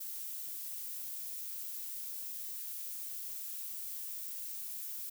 violet noise, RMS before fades -42 dBFS, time 0-5.1 s, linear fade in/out 10 ms, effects none

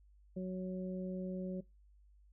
harmonic tone, 185 Hz, F#3, in tune, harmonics 1 / 2 / 3, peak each -38 / -45 / -46 dBFS, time 0.36-1.61 s, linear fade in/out 10 ms, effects noise-tail reverb RT60 0.2 s tail -21 dB re dry + added 50 Hz sine -61 dBFS peak until 2.32 s

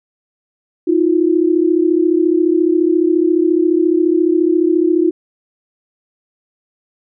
sine tone pair together, 320 / 354.4 Hz, D#4 / F4, +49 / +25 cents, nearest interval major second, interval 176 cents, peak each -13 dBFS, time 0.87-5.11 s, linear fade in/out 10 ms, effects none

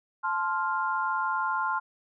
sine chord, F major, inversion first, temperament just, 873.1 / 1047.7 / 1396.9 Hz, A5 / C6 / F6, -14 / +2 / 0 cents, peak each -31 / -29 / -30 dBFS, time 0.23-1.8 s, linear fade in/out 20 ms, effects none

